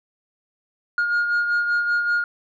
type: beating tone pair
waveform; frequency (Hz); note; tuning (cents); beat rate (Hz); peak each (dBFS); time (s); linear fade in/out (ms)
sine; 1424 / 1429.2; F6 / F6; +33 / +40; 5.2; -17 / -26; 0.98-2.24; 2
effects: tanh soft clip ceiling -16 dBFS